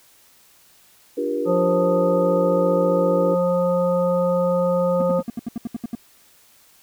sine chord, G minor seventh, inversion second, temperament equal with one note detuned, 293.7 / 349.2 / 392 / 477.1 Hz, D4 / F4 / G4 / Bb4, 0 / 0 / 0 / +40 cents, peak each -27 / -29 / -28 / -24 dBFS, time 1.17-3.35 s, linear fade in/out 10 ms
harmonic tone, 177.3 Hz, F3, 26 cents sharp, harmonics 1 / 3 / 5 / 7, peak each -23 / -18 / -32 / -29 dBFS, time 1.45-5.23 s, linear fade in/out 50 ms
triangle tone bursts, 233.1 Hz, A#3, in tune, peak -21 dBFS, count 11, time 5-5.951 s, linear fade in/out 2 ms, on 21 ms, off 72 ms
effects white hiss -54 dBFS RMS until 6.82 s

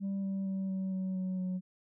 sine tone with pitch steps, 196 / 193.97 / 191.97 / 189.98 / 188.02 / 186.07 / 184.15 Hz, G3 / G3 / G3 / F#3 / F#3 / F#3 / F#3, 0 / -18 / -36 / +46 / +28 / +10 / -8 cents, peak -29 dBFS, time 0-1.61 s, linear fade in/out 50 ms, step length 230 ms, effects tanh soft clip ceiling -31 dBFS

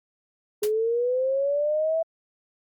sine linear sweep, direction up, 415.3 to 659.3 Hz, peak -21 dBFS, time 0.62-2.03 s, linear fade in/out 10 ms
white noise with exponential decay, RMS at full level -27 dBFS, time 0.63-0.72 s, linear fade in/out 5 ms, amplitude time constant 19 ms
effects Opus 48 kbps

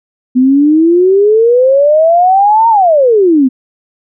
sine exponential two-way sweep, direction up then down, 248.6 to 932.3 to 248.6 Hz, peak -4 dBFS, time 0.35-3.49 s, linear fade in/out 20 ms, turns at 2.69 s, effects none

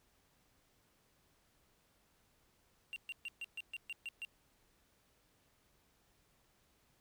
triangle tone bursts, 2766 Hz, F7, 17 cents flat, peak -39 dBFS, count 9, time 2.93-4.249 s, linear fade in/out 0 ms, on 31 ms, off 130 ms, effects pink hiss -73 dBFS RMS until 7 s

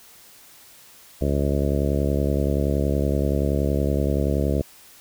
harmonic tone, 70.6 Hz, C#2, 32 cents sharp, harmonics 1 / 2 / 3 / 4 / 5 / 6 / 7 / 8 / 9, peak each -23 / -26 / -28 / -29 / -30 / -31 / -31 / -32 / -33 dBFS, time 1.21-4.62 s, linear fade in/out 5 ms, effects white hiss -49 dBFS RMS until 5 s

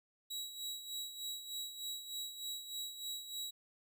sawtooth tone with tremolo, 3878 Hz, B7, 32 cents flat, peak -36 dBFS, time 0.3-3.51 s, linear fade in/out 10 ms, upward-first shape sine, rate 3.3 Hz, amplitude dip 65%, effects none

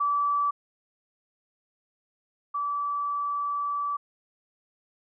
sine tone pair in turn, 1155 / 1155 Hz, D6 / D6, -29 / -29 cents, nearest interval unison, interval 0 cents, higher neither, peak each -22 / -26 dBFS, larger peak first, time 0-0.51 / 2.54-3.97 s, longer second, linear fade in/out 10 ms, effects none

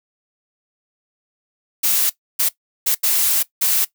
blue noise bursts at uneven times, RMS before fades -17 dBFS, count 5, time 1.83-2.1 / 2.39-2.49 / 2.86-2.95 / 3.03-3.43 / 3.61-3.85 s, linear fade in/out 10 ms, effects noise-tail reverb RT60 0.1 s tail -18 dB re dry

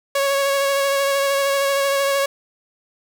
sawtooth tone with vibrato, 554.4 Hz, C#5, in tune, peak -13 dBFS, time 0.15-2.26 s, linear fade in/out 5 ms, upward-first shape sine, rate 13 Hz, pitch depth 18 cents each way, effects none

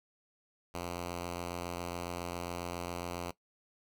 5% pulse tone, 87.31 Hz, F2, in tune, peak -26 dBFS, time 0.74-3.31 s, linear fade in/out 5 ms, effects noise-tail reverb RT60 0.1 s tail -18 dB re dry

